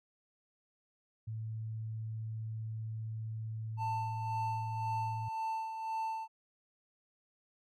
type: tone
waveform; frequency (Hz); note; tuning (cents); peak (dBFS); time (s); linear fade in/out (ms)
sine; 110.6; A2; +9; -37; 1.27-5.29; 10
type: tone with tremolo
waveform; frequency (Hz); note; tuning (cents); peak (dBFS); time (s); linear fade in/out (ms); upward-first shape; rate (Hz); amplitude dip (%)
triangle; 890; A5; +20; -31; 3.77-6.28; 50; sine; 1.9; 50
effects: none